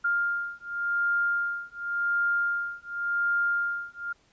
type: beating tone pair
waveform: sine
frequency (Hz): 1402 / 1402.9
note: F6 / F6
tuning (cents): +6 / +7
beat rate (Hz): 0.9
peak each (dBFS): -28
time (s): 0.04-4.13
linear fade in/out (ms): 10
effects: pink hiss -64 dBFS RMS until 4.32 s + resampled to 16000 Hz